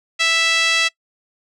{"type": "tone with band-pass filter", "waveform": "5% pulse", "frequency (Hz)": 659.3, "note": "E5", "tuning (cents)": 0, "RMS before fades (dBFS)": -17, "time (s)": [0.19, 0.89], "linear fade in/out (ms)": 20, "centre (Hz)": 2500, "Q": 1.4, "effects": ["noise-tail reverb RT60 0.1 s tail -23 dB re dry"]}